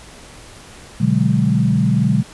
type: chord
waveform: sine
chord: G# half-diminished seventh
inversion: first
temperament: equal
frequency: 123.47 / 146.83 / 185 / 207.7 Hz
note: B2 / D3 / F#3 / G#3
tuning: 0 / 0 / 0 / 0 cents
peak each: -18 dBFS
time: 1-2.23 s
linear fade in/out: 10 ms
effects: pink hiss -40 dBFS RMS until 2.33 s + resampled to 24000 Hz